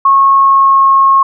sine tone with pitch glide, 1093 to 1086.1 Hz, C#6 to C#6, -25 to -36 cents, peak -4 dBFS, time 0.05-1.23 s, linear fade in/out 5 ms, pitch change -11 cents, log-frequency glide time 0.34-0.87 s, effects none

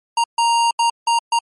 square tone bursts at uneven times, 932.3 Hz, A#5, in tune, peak -14 dBFS, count 5, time 0.17-0.24 / 0.38-0.71 / 0.79-0.9 / 1.07-1.19 / 1.32-1.39 s, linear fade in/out 5 ms, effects MP3 48 kbps

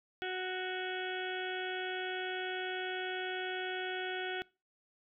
harmonic tone, 370 Hz, F#4, in tune, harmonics 1 / 2 / 4 / 5 / 6 / 7 / 8 / 9, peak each -39 / -42 / -41 / -47 / -48 / -49 / -49 / -46 dBFS, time 0.22-4.42 s, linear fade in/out 0 ms, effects noise-tail reverb RT60 0.3 s tail -23 dB re dry

